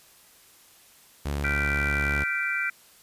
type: tone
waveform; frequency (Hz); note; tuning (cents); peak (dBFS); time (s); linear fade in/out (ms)
sawtooth; 71.6; D2; -43; -23; 1.25-2.24; 10
type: chord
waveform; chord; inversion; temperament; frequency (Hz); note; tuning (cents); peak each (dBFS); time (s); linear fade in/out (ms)
sine; G dominant seventh; third; equal with one note detuned; 1396.9 / 1544.6 / 1975.5 / 2349; F6 / G6 / B6 / D7; 0 / -26 / 0 / 0; -31 / -30 / -32 / -29; 1.44-2.7; 5
effects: white hiss -55 dBFS RMS until 3.02 s + resampled to 32000 Hz